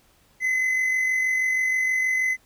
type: tone with amplitude modulation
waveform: triangle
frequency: 2035 Hz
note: C7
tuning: 49 cents flat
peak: -17 dBFS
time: 0.4-2.37 s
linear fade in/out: 50 ms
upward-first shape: sine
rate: 46.3 Hz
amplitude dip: 35%
effects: pink hiss -60 dBFS RMS until 2.45 s